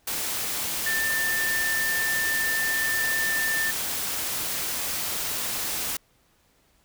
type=tone in noise; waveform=sine; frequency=1784 Hz; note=A6; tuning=23 cents sharp; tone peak=-24 dBFS; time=0.86-3.71 s; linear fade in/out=5 ms; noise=white; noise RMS=-29 dBFS; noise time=0.07-5.97 s; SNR=+2 dB; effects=pink hiss -64 dBFS RMS until 6.84 s